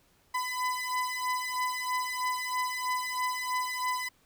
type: beating tone pair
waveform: 30% pulse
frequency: 1003 / 1006.1 Hz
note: B5 / B5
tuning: +26 / +32 cents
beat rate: 3.1 Hz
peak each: -30 dBFS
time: 0.34-4.09 s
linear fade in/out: 10 ms
effects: pink hiss -66 dBFS RMS until 4.25 s